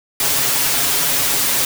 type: noise with comb filter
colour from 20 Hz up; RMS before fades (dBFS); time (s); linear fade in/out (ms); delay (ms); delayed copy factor
white; -17; 0.2-1.65; 2; 7.2; +1
effects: none